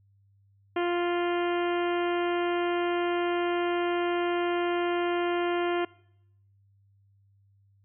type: harmonic tone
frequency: 349.2 Hz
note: F4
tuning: in tune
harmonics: 1 / 2 / 3 / 4 / 5 / 6 / 7 / 8 / 9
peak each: -26 / -32 / -36 / -38 / -40 / -42 / -43 / -44 / -45 dBFS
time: 0.76-5.85 s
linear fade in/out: 5 ms
effects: noise-tail reverb RT60 0.8 s tail -23 dB re dry + added 99 Hz sine -60 dBFS peak until 7.84 s